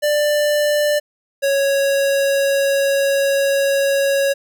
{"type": "tone pair in turn", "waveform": "square", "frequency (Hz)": [592, 553.3], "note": ["D5", "C#5"], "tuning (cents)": [14, -3], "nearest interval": "minor second", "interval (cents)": 117, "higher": "first", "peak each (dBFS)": -15, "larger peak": "neither", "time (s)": [[0.02, 1], [1.42, 4.34]], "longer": "second", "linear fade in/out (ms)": 20, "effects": []}